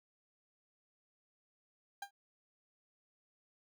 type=tone with exponential decay; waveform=30% pulse; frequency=800 Hz; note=G5; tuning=35 cents sharp; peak=-35 dBFS; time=2.02-2.11 s; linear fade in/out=5 ms; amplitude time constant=19 ms; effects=none